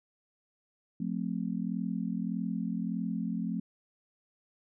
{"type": "chord", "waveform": "sine", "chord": "F major", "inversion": "none", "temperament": "equal with one note detuned", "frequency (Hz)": [178.28, 220, 261.6], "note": ["F3", "A3", "C4"], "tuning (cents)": [36, 0, 0], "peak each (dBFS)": [-34, -34, -37], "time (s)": [1, 3.6], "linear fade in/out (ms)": 5, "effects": []}